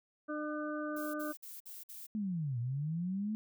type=harmonic tone; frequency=301.3 Hz; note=D4; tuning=44 cents sharp; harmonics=1 / 2 / 4 / 5; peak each=-38 / -41 / -44 / -45 dBFS; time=0.28-1.33 s; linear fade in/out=20 ms
type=noise bursts; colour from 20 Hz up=violet; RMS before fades=-48 dBFS; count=5; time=0.96-2.068 s; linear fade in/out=10 ms; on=180 ms; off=52 ms
type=linear two-way sweep; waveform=sine; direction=down then up; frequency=220 to 115.3 to 220 Hz; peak=-33 dBFS; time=2.15-3.35 s; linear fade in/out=0 ms; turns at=2.59 s
effects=none